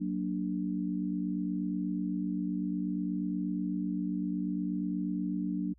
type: chord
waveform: sine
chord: Gb augmented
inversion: none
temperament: equal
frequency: 185 / 233.1 / 293.7 Hz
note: Gb3 / Bb3 / D4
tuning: 0 / 0 / 0 cents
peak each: -33 / -37 / -34 dBFS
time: 0-5.74 s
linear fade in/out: 20 ms
effects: added 60 Hz sine -59 dBFS peak until 5.78 s